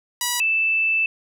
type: tone pair in turn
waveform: 5% pulse / sine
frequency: 973 / 2641 Hz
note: B5 / E7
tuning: -26 / +3 cents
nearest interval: octave + perfect fourth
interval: 1729 cents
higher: second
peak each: -9 / -17 dBFS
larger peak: first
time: 0.21-0.4 / 0.4-1.06 s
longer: second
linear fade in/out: 2 ms
effects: none